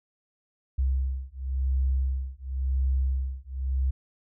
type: beating tone pair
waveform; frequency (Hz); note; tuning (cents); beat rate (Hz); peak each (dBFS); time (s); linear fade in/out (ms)
sine; 65.41 / 66.35; C2 / C2; 0 / +25; 0.94; -27; 0.78-3.91; 10
effects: none